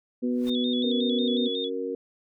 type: harmonic tone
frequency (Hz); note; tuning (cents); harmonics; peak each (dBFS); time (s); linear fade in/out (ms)
123.3; B2; -2; 2 / 3 / 4; -24 / -33 / -34; 0.22-1.49; 20
type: noise with exponential growth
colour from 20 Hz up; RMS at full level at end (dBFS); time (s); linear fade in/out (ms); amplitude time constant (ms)
pink; -42; 0.27-0.5; 5; 48
type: tone with vibrato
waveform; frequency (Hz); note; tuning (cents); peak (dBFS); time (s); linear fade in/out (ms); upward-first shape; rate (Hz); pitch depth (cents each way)
sine; 3520; A7; 0; -30; 0.46-1.7; 50; square; 5.5; 62
type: chord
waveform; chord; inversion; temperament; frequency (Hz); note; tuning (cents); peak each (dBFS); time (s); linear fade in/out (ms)
sine; F# major; second; equal with one note detuned; 273.7 / 370 / 466.2; C#4 / F#4 / A#4; -22 / 0 / 0; -34 / -34 / -30; 0.84-1.95; 2
effects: none